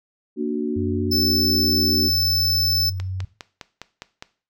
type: chord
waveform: sine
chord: Bb augmented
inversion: none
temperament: equal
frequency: 233.1 / 293.7 / 370 Hz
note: Bb3 / D4 / F#4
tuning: 0 / 0 / 0 cents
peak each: -25 dBFS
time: 0.36-2.11 s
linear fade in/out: 50 ms
type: tone with pitch glide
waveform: sine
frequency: 92.7 to 93.67 Hz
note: F#2 to F#2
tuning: +4 to +22 cents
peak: -25 dBFS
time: 0.76-3.25 s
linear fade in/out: 5 ms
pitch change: +18 cents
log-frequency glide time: 2.24-2.59 s
type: tone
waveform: square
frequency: 5274 Hz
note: E8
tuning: in tune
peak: -19 dBFS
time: 1.11-2.9 s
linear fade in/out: 10 ms
type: click train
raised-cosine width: 0.2 ms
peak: -16 dBFS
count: 7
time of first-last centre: 3-4.224 s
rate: 4.9 Hz
effects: noise-tail reverb RT60 0.4 s tail -17 dB re dry